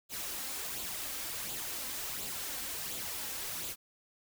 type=noise with flanger; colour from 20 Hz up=white; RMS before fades=-39 dBFS; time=0.09-3.76 s; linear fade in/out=50 ms; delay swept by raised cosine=0.26 to 3.86 ms; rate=1.4 Hz; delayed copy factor=+0.5; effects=none